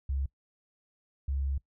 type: tone pair in turn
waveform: sine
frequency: 68.1 / 68.57 Hz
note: C#2 / C#2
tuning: -30 / -18 cents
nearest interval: unison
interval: 12 cents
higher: second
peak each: -28 dBFS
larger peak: neither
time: 0.09-0.26 / 1.28-1.58 s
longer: second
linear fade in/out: 5 ms
effects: noise-tail reverb RT60 0.1 s tail -21 dB re dry